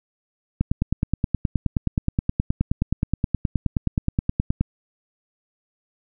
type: click train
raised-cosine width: 5 ms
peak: -7 dBFS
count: 39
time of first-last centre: 0.61-4.61 s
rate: 9.5 Hz
effects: none